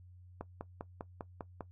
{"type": "click train", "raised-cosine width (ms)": 1, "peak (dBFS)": -26, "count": 7, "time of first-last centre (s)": [0.41, 1.608], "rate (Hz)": 5.01, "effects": ["noise-tail reverb RT60 0.1 s tail -17 dB re dry", "added 90 Hz sine -53 dBFS peak until 1.71 s"]}